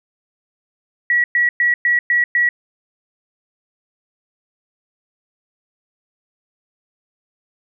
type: tone bursts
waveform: sine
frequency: 1928 Hz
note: B6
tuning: 42 cents flat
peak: -12 dBFS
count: 6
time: 1.1-2.49 s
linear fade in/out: 2 ms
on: 140 ms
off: 110 ms
effects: none